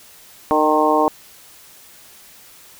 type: harmonic tone with a mistuned harmonic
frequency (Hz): 153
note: D#3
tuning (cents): -29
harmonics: 2 / 3 / 4 / 5 / 6 / 7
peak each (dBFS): -20 / -20 / -20 / -20 / -20 / -20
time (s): 0.51-1.08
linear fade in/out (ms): 0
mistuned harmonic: 5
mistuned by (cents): +23
effects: white hiss -45 dBFS RMS until 2.79 s